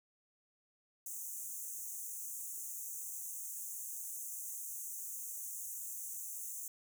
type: high-pass noise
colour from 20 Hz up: pink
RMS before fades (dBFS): -44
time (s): 1.06-6.68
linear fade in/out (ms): 2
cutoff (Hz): 6200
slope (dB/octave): 96
effects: none